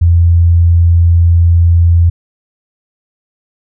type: tone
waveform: sine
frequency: 85.1 Hz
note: F2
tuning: 44 cents flat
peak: -4 dBFS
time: 0.01-2.1 s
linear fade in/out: 10 ms
effects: none